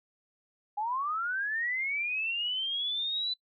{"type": "linear sweep", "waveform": "sine", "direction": "up", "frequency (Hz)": [808, 4013], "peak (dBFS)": -29, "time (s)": [0.77, 3.34], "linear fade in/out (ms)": 10, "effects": ["noise-tail reverb RT60 0.1 s tail -22 dB re dry"]}